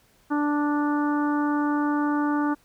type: harmonic tone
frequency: 293.7 Hz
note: D4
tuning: in tune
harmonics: 1 / 2 / 3 / 4 / 5 / 6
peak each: -22 / -37 / -30 / -32 / -34 / -46 dBFS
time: 0.3-2.55 s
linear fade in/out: 20 ms
effects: pink hiss -61 dBFS RMS until 2.64 s